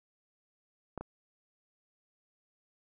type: clicks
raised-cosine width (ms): 1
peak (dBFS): -24 / -26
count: 2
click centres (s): 0.977 / 1.01
effects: none